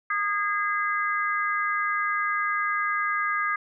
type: harmonic tone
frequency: 410 Hz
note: G#4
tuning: 22 cents flat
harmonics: 3 / 4 / 5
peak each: -26 / -28 / -30 dBFS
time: 0.1-3.56 s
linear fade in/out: 5 ms
effects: none